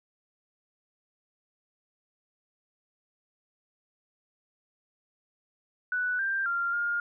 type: tone with pitch steps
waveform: sine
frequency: 1484 / 1581 / 1389 / 1414 Hz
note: F#6 / G6 / F6 / F6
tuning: +5 / +14 / -10 / +21 cents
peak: -26 dBFS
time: 5.92-7 s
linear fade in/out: 2 ms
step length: 270 ms
effects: none